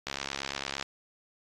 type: click train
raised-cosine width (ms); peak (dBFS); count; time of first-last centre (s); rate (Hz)
0.2; -15; 53; 0.07-0.826; 68.8
effects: AAC 32 kbps